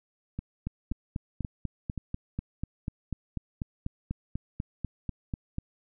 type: two click trains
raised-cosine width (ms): 5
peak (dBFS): -21 / -19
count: 4 / 21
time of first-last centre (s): 0.39-1.977 / 0.67-5.584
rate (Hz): 1.89 / 4.07
effects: none